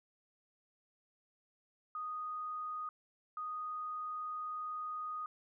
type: tone bursts at uneven times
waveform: sine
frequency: 1241 Hz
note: D#6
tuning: 5 cents flat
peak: -38 dBFS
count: 2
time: 1.95-2.89 / 3.37-5.26 s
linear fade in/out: 2 ms
effects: none